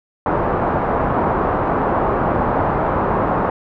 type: low-pass noise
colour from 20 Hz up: white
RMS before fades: -18 dBFS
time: 0.26-3.5 s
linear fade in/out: 2 ms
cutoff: 1100 Hz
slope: 24 dB/octave
effects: none